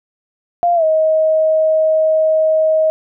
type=tone with pitch glide; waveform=sine; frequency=696 to 630.9 Hz; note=F5 to D#5; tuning=-6 to +24 cents; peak=-10 dBFS; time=0.63-2.9 s; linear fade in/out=0 ms; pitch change=-170 cents; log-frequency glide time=0.75-0.84 s; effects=none